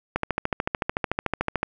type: click train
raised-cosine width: 0.5 ms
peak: -8 dBFS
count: 21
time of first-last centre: 0.16-1.631 s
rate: 13.6 Hz
effects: none